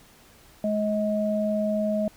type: tone pair together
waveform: sine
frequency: 211.6 / 632.3 Hz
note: G#3 / D#5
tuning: +33 / +28 cents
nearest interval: octave + perfect fifth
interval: 1895 cents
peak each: -25 dBFS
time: 0.64-2.08 s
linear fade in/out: 2 ms
effects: pink hiss -54 dBFS RMS until 2.16 s